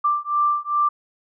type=beating tone pair; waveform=sine; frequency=1178 / 1180.5 Hz; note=D6 / D6; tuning=+5 / +9 cents; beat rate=2.5 Hz; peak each=-21 dBFS; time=0.04-0.89 s; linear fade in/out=10 ms; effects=none